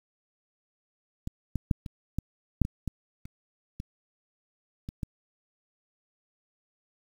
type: clicks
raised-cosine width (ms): 5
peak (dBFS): -20 / -16 / -10 / -25 / -16 / -8 / -19 / -18 / -30 / -23 / -24 / -19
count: 12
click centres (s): 1.274 / 1.557 / 1.712 / 1.862 / 2.186 / 2.617 / 2.651 / 2.877 / 3.255 / 3.801 / 4.889 / 5.032
effects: 8-bit